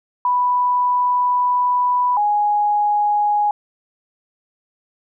sine tone pair in turn, 987.8 / 830.6 Hz, B5 / G#5, 0 / 0 cents, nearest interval minor third, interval 300 cents, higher first, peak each -14 dBFS, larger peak neither, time 0.25-2.17 / 2.17-3.51 s, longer first, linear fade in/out 2 ms, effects none

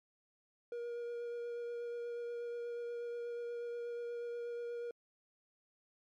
triangle tone with vibrato, 474.9 Hz, A#4, 32 cents sharp, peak -37 dBFS, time 0.72-4.91 s, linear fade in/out 2 ms, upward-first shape triangle, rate 8.3 Hz, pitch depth 13 cents each way, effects MP3 64 kbps

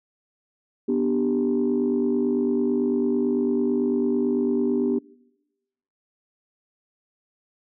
sine chord, G major, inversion first, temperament just, 245 / 294 / 392 Hz, B3 / D4 / G4, -14 / +2 / 0 cents, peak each -22 / -25 / -23 dBFS, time 0.88-4.99 s, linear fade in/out 10 ms, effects noise-tail reverb RT60 1.0 s tail -24 dB re dry + tanh soft clip ceiling -13 dBFS

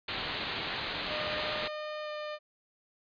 white low-pass noise, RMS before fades -36 dBFS, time 0.08-1.68 s, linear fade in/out 5 ms, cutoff 4400 Hz, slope 96 dB/octave
sawtooth tone with pitch glide, 608 to 603.1 Hz, D#5 to D5, -40 to +46 cents, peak -32 dBFS, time 1.07-2.39 s, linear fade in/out 50 ms, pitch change -14 cents, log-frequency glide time 2.03-2.09 s
effects resampled to 11025 Hz

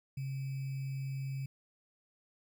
sine tone with sample-and-hold, 135 Hz, C#3, 45 cents flat, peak -35 dBFS, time 0.17-1.46 s, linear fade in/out 5 ms, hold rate 2450 Hz, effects none

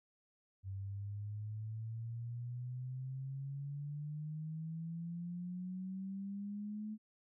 sine exponential sweep, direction up, 95.7 to 216.5 Hz, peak -40 dBFS, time 0.63-6.98 s, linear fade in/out 50 ms, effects none

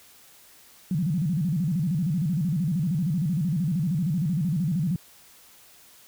sine tone with vibrato, 164.81 Hz, E3, in tune, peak -22 dBFS, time 0.91-4.96 s, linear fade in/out 2 ms, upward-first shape square, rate 13 Hz, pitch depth 200 cents each way, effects white hiss -53 dBFS RMS until 6.07 s

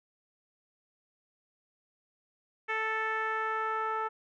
10% pulse tone with low-pass filter sweep, 440 Hz, A4, in tune, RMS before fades -32 dBFS, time 2.68-4.09 s, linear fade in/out 20 ms, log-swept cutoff 2100 to 1200 Hz, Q 2.4, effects none

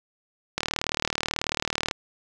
click train, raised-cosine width 0.2 ms, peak -7 dBFS, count 52, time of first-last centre 0.58-1.912 s, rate 38.3 Hz, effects none

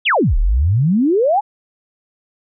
sine exponential two-way sweep, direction down then up, 3626 to 33.86 to 874 Hz, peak -11 dBFS, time 0.05-1.41 s, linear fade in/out 20 ms, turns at 0.37 s, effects none

